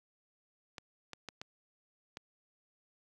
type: clicks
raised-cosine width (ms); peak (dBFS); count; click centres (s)
0.2; -25; 5; 0.782 / 1.133 / 1.287 / 1.415 / 2.171
effects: high-pass 80 Hz 12 dB/octave + 11-bit